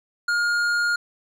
sine tone with tanh clipping, 1420 Hz, F6, 28 cents sharp, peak -21 dBFS, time 0.28-0.96 s, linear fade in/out 5 ms, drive 11 dB, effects none

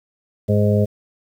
harmonic tone, 103.83 Hz, G#2, in tune, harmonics 1 / 2 / 4 / 5 / 6, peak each -16 / -19 / -22 / -23 / -24 dBFS, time 0.48-0.86 s, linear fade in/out 20 ms, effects 8-bit

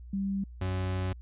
sine / 40% pulse tone pair in turn, 196 / 92.77 Hz, G3 / F#2, 0 / +5 cents, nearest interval octave + minor second, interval 1295 cents, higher first, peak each -28 dBFS, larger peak neither, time 0.13-0.44 / 0.61-1.13 s, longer second, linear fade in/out 5 ms, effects added 60 Hz sine -43 dBFS peak until 1.21 s + resampled to 8000 Hz

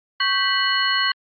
sine tone cluster, 1104 / 1558 / 1966 / 2968 / 4296 Hz, C#6 / G6 / B6 / F#7 / C8, -7 / -11 / -8 / +5 / +45 cents, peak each -24 dBFS, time 0.2-1.12 s, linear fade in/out 5 ms, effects Opus 48 kbps

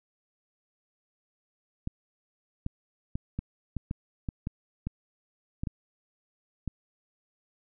clicks, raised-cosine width 5 ms, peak -19 dBFS, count 12, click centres 1.874 / 2.664 / 3.155 / 3.39 / 3.767 / 3.911 / 4.288 / 4.471 / 4.87 / 5.635 / 5.672 / 6.677 s, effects none

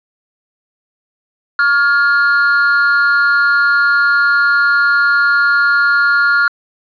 triangle tone with amplitude modulation, 1410 Hz, F6, 16 cents sharp, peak -4 dBFS, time 1.59-6.48 s, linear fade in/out 2 ms, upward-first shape sine, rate 280 Hz, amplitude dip 70%, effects resampled to 11025 Hz + 7-bit

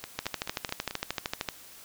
two click trains, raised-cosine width 0.2 ms, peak -12 / -18 dBFS, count 18 / 5, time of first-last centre 0.19-1.488 / 0.04-0.91 s, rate 13.1 / 4.6 Hz, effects white hiss -50 dBFS RMS until 1.84 s

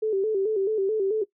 sine tone with vibrato, 410.9 Hz, G#4, 18 cents flat, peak -21 dBFS, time 0.02-1.24 s, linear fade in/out 10 ms, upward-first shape square, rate 4.6 Hz, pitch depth 100 cents each way, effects noise-tail reverb RT60 0.1 s tail -17 dB re dry

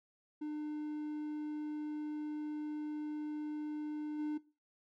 triangle tone with level steps, 301.3 Hz, D4, 44 cents sharp, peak -35 / -32 dBFS, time 0.41-4.38 s, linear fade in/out 10 ms, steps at 4.18 s, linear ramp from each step 20 ms, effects noise-tail reverb RT60 0.3 s tail -18 dB re dry

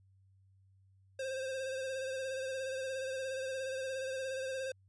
square tone with vibrato, 527 Hz, C5, 12 cents sharp, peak -37 dBFS, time 1.19-4.72 s, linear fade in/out 5 ms, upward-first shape sine, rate 17 Hz, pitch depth 34 cents each way, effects added 96 Hz sine -63 dBFS peak until 4.88 s + resampled to 22050 Hz

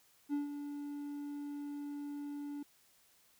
triangle tone with ADSR envelope, 288.9 Hz, D4, 28 cents flat, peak -29 dBFS, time 0.29-2.63 s, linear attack 43 ms, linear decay 140 ms, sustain -9 dB, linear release 5 ms, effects white hiss -68 dBFS RMS until 3.39 s

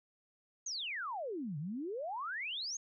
sine exponential two-way sweep, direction down then up, 6690 to 138.59 to 6690 Hz, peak -37 dBFS, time 0.66-2.77 s, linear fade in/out 5 ms, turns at 1.58 s, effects none

